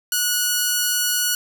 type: tone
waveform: 5% pulse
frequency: 1463 Hz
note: F#6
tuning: 20 cents flat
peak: -7 dBFS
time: 0.12-1.35 s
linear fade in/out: 2 ms
effects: none